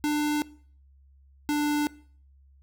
square tone pair in turn, 297.9 / 295.5 Hz, D4 / D4, +25 / +11 cents, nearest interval unison, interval 14 cents, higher first, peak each -24 dBFS, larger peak neither, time 0.04-0.42 / 1.49-1.87 s, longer neither, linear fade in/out 0 ms, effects noise-tail reverb RT60 0.5 s tail -20 dB re dry + added 68 Hz sine -54 dBFS peak until 2.62 s

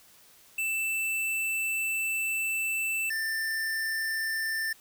square tone pair in turn, 2654 / 1784.2 Hz, E7 / A6, +11 / +24 cents, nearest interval perfect fifth, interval 687 cents, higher first, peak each -28 / -29 dBFS, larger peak first, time 0.58-3.1 / 3.1-4.73 s, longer first, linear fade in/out 5 ms, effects white hiss -57 dBFS RMS until 4.8 s

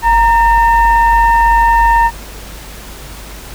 sine tone with frequency modulation, 929 Hz, A#5, 6 cents flat, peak -6 dBFS, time 0.02-2.11 s, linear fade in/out 50 ms, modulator 882 Hz, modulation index 0.68, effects added 50 Hz sine -30 dBFS peak until 3.54 s + pink hiss -32 dBFS RMS until 3.54 s

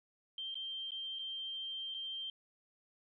sine tone with dropouts, 3153 Hz, G7, 9 cents sharp, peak -39 dBFS, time 0.38-2.3 s, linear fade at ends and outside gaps 2 ms, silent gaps 0.544-0.554 / 0.907-0.918 / 1.188-1.192 / 1.942-1.946 s, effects none

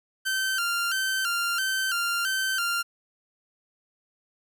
sawtooth tone with vibrato, 1466 Hz, F#6, 16 cents flat, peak -21 dBFS, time 0.25-2.83 s, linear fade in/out 20 ms, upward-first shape square, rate 1.5 Hz, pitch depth 90 cents each way, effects none

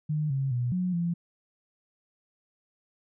sine tone with pitch steps, 152 / 135.6 / 122.5 / 181.7 / 171.2 Hz, D#3 / C#3 / B2 / F#3 / F3, -40 / -38 / -14 / -31 / -34 cents, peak -25 dBFS, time 0.09-1.14 s, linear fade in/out 10 ms, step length 210 ms, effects none

